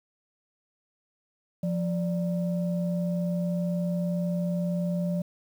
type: tone pair together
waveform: sine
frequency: 175.16 / 587.3 Hz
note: F3 / D5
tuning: +5 / 0 cents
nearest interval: octave + major sixth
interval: 2095 cents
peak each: -25 / -33 dBFS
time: 1.63-5.22 s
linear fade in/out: 5 ms
effects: tanh soft clip ceiling -18 dBFS + 9-bit